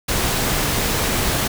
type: noise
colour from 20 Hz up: pink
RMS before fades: -20 dBFS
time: 0.08-1.48 s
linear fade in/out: 10 ms
effects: none